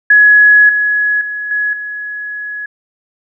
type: tone with level steps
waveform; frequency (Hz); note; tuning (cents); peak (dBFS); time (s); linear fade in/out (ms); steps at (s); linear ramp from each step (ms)
sine; 1684; G#6; +24; -3 / -10 / -18 / -12 / -20; 0.1-2.66; 5; 0.69 / 1.21 / 1.51 / 1.73; 2
effects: none